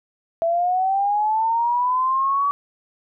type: linear sweep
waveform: sine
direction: up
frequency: 659.3 to 1143 Hz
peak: -17 dBFS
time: 0.42-2.51 s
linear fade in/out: 0 ms
effects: none